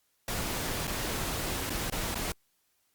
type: noise with dropouts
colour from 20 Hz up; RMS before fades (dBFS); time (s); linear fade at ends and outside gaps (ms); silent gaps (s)
pink; -33; 0.28-2.32; 2; 0.871-0.877 / 1.696-1.703 / 1.9-1.922 / 2.145-2.155
effects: white hiss -73 dBFS RMS until 2.94 s + Opus 48 kbps